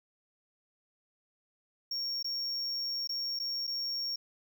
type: tone with dropouts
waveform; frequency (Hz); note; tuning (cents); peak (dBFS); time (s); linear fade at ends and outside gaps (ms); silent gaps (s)
triangle; 5530; F8; -18; -31; 1.91-4.16; 5; 2.228-2.244 / 3.074-3.092 / 3.391-3.398 / 3.67-3.675
effects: 12-bit